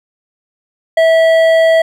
sine tone with hard clipping, 652 Hz, E5, 19 cents flat, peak -8 dBFS, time 0.97-1.82 s, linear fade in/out 5 ms, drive 9 dB, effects none

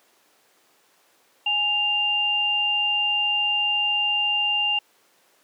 sine tone pair together, 830.6 / 2794 Hz, G#5 / F7, 0 / 0 cents, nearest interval octave + major sixth, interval 2100 cents, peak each -29 / -20 dBFS, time 1.46-4.79 s, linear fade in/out 5 ms, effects pink hiss -60 dBFS RMS until 5.43 s + high-pass 400 Hz 12 dB/octave

